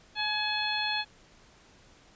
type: harmonic tone with a mistuned harmonic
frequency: 852 Hz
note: G#5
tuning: 44 cents sharp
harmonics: 1 / 2 / 3 / 4 / 5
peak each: -34 / -34 / -34 / -34 / -34 dBFS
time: 0.15-1.05 s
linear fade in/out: 50 ms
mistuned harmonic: 2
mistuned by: -28 cents
effects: pink hiss -58 dBFS RMS until 2.15 s + resampled to 16000 Hz